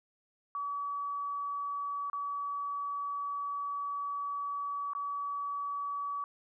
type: tone with dropouts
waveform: sine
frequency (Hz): 1141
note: C#6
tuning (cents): +50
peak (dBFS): -33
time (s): 0.55-6.24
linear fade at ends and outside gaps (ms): 1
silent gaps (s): 2.099-2.131 / 4.934-4.95
effects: none